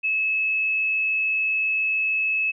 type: tone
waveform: sine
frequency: 2593 Hz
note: E7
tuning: 29 cents flat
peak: -20 dBFS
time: 0.03-2.52 s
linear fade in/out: 20 ms
effects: none